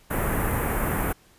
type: band-stop noise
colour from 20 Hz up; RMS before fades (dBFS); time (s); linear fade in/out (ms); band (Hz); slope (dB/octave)
pink; -25; 0.1-1.13; 10; 2000 to 11000; 24
effects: pink hiss -57 dBFS RMS until 1.38 s + resampled to 32000 Hz